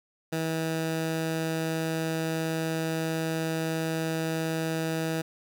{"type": "tone", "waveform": "15% pulse", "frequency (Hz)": 161.5, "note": "E3", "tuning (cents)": -35, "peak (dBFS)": -21, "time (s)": [0.32, 5.22], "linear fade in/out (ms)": 10, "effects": []}